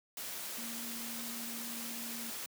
sine tone in noise, 233.1 Hz, A#3, in tune, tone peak -45 dBFS, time 0.58-2.3 s, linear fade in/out 2 ms, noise white, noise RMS -42 dBFS, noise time 0.17-2.46 s, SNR -6 dB, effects high-pass 150 Hz 12 dB/octave

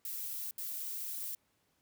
violet noise bursts at uneven times, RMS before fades -40 dBFS, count 2, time 0.05-0.51 / 0.58-1.35 s, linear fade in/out 2 ms, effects pink hiss -75 dBFS RMS until 1.81 s + high-pass 80 Hz 12 dB/octave

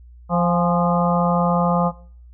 harmonic tone with a mistuned harmonic, 174.61 Hz, F3, in tune, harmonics 1 / 3 / 4 / 5 / 6 / 7, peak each -18 / -23 / -24 / -25 / -26 / -26 dBFS, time 0.29-1.92 s, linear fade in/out 50 ms, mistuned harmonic 5, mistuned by -59 cents, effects noise-tail reverb RT60 0.5 s tail -20 dB re dry + added 60 Hz sine -41 dBFS peak until 2.33 s

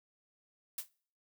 blue noise with exponential decay, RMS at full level -33 dBFS, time 0.78-0.89 s, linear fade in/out 5 ms, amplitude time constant 22 ms, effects noise-tail reverb RT60 0.5 s tail -24 dB re dry

